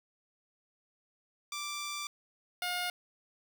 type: tone pair in turn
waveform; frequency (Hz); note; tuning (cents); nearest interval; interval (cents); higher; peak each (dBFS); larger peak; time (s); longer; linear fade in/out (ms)
10% pulse; 1174.7 / 714.4; D6 / F5; 0 / +39; major sixth; 861; first; -28 / -24; second; 1.52-2.07 / 2.62-2.9; first; 2
effects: none